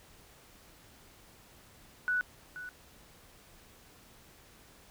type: tone with echo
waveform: sine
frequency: 1480 Hz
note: F#6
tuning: in tune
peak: -27 dBFS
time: 2.08-2.21 s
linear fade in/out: 0 ms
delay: 480 ms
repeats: 1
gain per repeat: -13 dB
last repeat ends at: 2.69 s
effects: pink hiss -58 dBFS RMS until 4.9 s